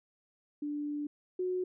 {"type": "tone pair in turn", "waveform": "sine", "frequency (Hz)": [293.7, 366.1], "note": ["D4", "F#4"], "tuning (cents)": [0, -18], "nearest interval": "major third", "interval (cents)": 382, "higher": "second", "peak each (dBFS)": [-33, -30], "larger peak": "second", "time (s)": [[0.62, 1.07], [1.39, 1.64]], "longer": "first", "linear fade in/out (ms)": 5, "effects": []}